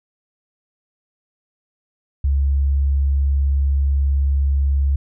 sine tone, 69.3 Hz, C#2, in tune, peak -14 dBFS, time 2.24-4.96 s, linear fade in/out 5 ms, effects none

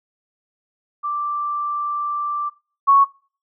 sine tone pair in turn, 1174.7 / 1108.8 Hz, D6 / C#6, 0 / 0 cents, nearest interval minor second, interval 100 cents, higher first, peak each -21 / -9 dBFS, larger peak second, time 1.03-2.5 / 2.87-3.05 s, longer first, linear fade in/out 20 ms, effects noise-tail reverb RT60 0.4 s tail -22 dB re dry

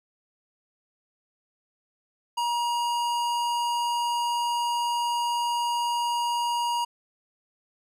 sine tone with hard clipping, 951 Hz, A#5, 34 cents sharp, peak -26 dBFS, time 2.37-6.85 s, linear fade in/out 10 ms, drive 17 dB, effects none

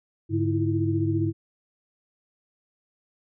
sine tone cluster, 102.3 / 144.2 / 325.5 / 340.4 Hz, G#2 / D3 / E4 / F4, -26 / -31 / -22 / -44 cents, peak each -25 / -30 / -25 / -33 dBFS, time 0.29-1.33 s, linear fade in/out 50 ms, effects none

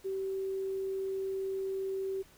sine tone with quantisation, 385 Hz, G4, 31 cents flat, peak -32 dBFS, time 0.04-2.23 s, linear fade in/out 20 ms, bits 10, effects pink hiss -60 dBFS RMS until 2.37 s

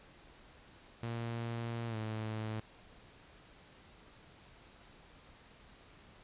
sawtooth tone with pitch glide, 116.54 to 109.37 Hz, A#2 to A2, 0 to -10 cents, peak -33 dBFS, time 1.03-2.6 s, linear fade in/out 0 ms, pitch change -110 cents, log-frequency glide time 1.88-1.97 s, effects pink hiss -59 dBFS RMS until 6.23 s + resampled to 8000 Hz

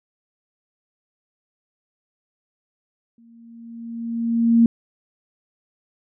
sine tone with exponential growth, 231.5 Hz, A#3, 12 cents flat, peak -9 dBFS, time 3.18-4.66 s, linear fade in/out 2 ms, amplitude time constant 320 ms, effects none

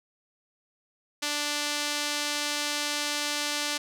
sawtooth tone with band-pass filter, 293.7 Hz, D4, in tune, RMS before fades -30 dBFS, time 1.22-3.78 s, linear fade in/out 10 ms, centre 5000 Hz, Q 0.82, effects none

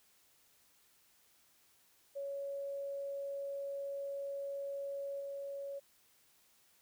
sine tone with level steps, 558 Hz, C#5, 11 cents sharp, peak -38 / -40 dBFS, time 2.15-5.8 s, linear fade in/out 20 ms, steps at 5.2 s, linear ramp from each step 5 ms, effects white hiss -69 dBFS RMS until 6.81 s

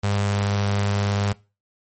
sawtooth tone with notch filter, 101.4 Hz, G#2, 41 cents flat, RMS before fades -22 dBFS, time 0.03-1.33 s, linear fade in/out 10 ms, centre 290 Hz, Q 1.7, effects noise-tail reverb RT60 0.3 s tail -21 dB re dry + MP3 32 kbps

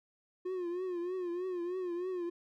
triangle tone with vibrato, 358.5 Hz, F4, 45 cents sharp, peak -32 dBFS, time 0.45-2.3 s, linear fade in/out 10 ms, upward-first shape triangle, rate 3.2 Hz, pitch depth 93 cents each way, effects none

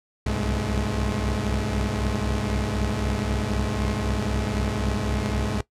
sawtooth tone cluster, 62.8 / 66.7 / 101.5 / 213.3 Hz, B1 / C2 / G#2 / G#3, +30 / +34 / -39 / +46 cents, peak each -25 dBFS, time 0.26-5.61 s, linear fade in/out 5 ms, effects noise-tail reverb RT60 0.1 s tail -19 dB re dry + low-pass 9000 Hz 12 dB/octave

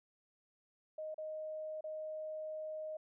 sine tone with dropouts, 622.3 Hz, D#5, in tune, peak -40 dBFS, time 0.98-2.97 s, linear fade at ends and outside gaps 5 ms, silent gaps 1.144-1.18 / 1.809-1.84 s, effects none

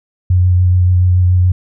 sine tone with vibrato, 90.4 Hz, F#2, 40 cents flat, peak -7 dBFS, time 0.3-1.52 s, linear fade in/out 5 ms, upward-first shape sine, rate 7 Hz, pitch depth 18 cents each way, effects none

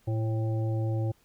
harmonic tone with a mistuned harmonic, 111.9 Hz, A2, 30 cents sharp, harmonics 1 / 3 / 5 / 7, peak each -26 / -36 / -39 / -44 dBFS, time 0.07-1.12 s, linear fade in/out 10 ms, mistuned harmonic 5, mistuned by -48 cents, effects pink hiss -65 dBFS RMS until 1.24 s

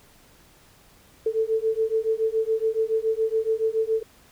sine beating tone pair, 440 / 447.1 Hz, A4 / A4, 0 / +28 cents, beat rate 7.1 Hz, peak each -24 dBFS, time 1.26-4.03 s, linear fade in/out 5 ms, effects pink hiss -55 dBFS RMS until 4.31 s

